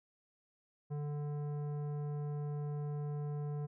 sine tone with tanh clipping, 146.83 Hz, D3, in tune, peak -38 dBFS, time 0.9-3.67 s, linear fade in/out 20 ms, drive 13 dB, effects none

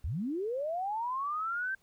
sine linear sweep, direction up, 54.2 to 1582 Hz, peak -31 dBFS, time 0.04-1.75 s, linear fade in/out 5 ms, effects pink hiss -70 dBFS RMS until 1.82 s

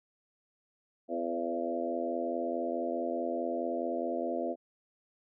harmonic tone with a mistuned harmonic, 84.7 Hz, E2, 48 cents sharp, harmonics 3 / 4 / 5 / 6 / 7 / 8, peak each -38 / -37 / -42 / -38 / -38 / -36 dBFS, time 1.08-4.56 s, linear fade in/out 50 ms, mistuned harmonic 7, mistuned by -16 cents, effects none

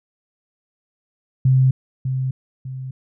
sine tone with echo, 130.81 Hz, C3, in tune, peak -11 dBFS, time 1.45-1.71 s, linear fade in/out 5 ms, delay 600 ms, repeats 2, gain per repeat -8 dB, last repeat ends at 2.91 s, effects none

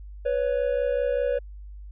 triangle tone pair together, 493.9 / 559 Hz, B4 / C#5, 0 / +14 cents, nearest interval major second, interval 214 cents, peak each -23 dBFS, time 0.25-1.39 s, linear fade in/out 10 ms, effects added 50 Hz sine -38 dBFS peak until 1.91 s + resampled to 8000 Hz

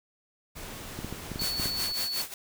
pink noise, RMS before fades -41 dBFS, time 0.55-1.93 s, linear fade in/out 20 ms
clicks, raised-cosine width 3 ms, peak -22 dBFS, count 8, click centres 0.99 / 1.046 / 1.126 / 1.317 / 1.359 / 1.42 / 1.598 / 1.658 s
triangle tone, 4435 Hz, C#8, in tune, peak -29 dBFS, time 1.39-2.22 s, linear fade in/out 5 ms
white noise with tremolo, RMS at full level -32 dBFS, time 1.41-2.34 s, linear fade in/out 2 ms, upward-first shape sine, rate 5.4 Hz, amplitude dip 85%
effects none

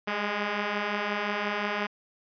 5% pulse beating tone pair, 201.9 / 207.6 Hz, G#3 / G#3, -49 / 0 cents, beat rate 5.7 Hz, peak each -23 / -17 dBFS, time 0.07-1.87 s, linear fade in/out 10 ms, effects resampled to 11025 Hz

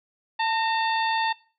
harmonic tone with a mistuned harmonic, 893 Hz, A5, 25 cents sharp, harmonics 1 / 2 / 3 / 4 / 5, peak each -23 / -29 / -33 / -35 / -37 dBFS, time 0.39-1.33 s, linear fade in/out 10 ms, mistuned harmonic 2, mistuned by +51 cents, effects noise-tail reverb RT60 0.4 s tail -21 dB re dry

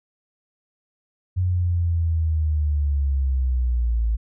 sine linear sweep, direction down, 92 to 54.6 Hz, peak -18 dBFS, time 1.36-4.17 s, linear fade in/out 20 ms, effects none

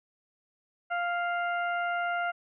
harmonic tone, 698.5 Hz, F5, in tune, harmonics 1 / 2 / 3 / 4, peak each -30 / -31 / -40 / -45 dBFS, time 0.9-2.32 s, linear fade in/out 20 ms, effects none

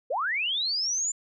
sine linear sweep, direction up, 445 to 7200 Hz, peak -25 dBFS, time 0.1-1.12 s, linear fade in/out 10 ms, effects none

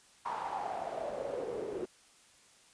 pink noise with band-pass filter sweep, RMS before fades -38 dBFS, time 0.25-1.86 s, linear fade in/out 10 ms, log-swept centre 1000 to 380 Hz, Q 6.4, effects white hiss -62 dBFS RMS until 2.73 s + resampled to 22050 Hz

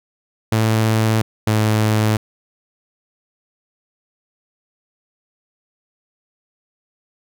sawtooth tone pair in turn, 110.5 / 108.23 Hz, A2 / A2, +8 / -28 cents, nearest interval unison, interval 36 cents, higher first, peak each -10 dBFS, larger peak neither, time 0.52-1.22 / 1.47-2.17 s, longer neither, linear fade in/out 5 ms, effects none

